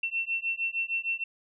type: beating tone pair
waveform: sine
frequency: 2700 / 2706.5 Hz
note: E7 / E7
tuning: +41 / +45 cents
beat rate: 6.5 Hz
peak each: -31 dBFS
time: 0.03-1.24 s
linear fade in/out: 5 ms
effects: none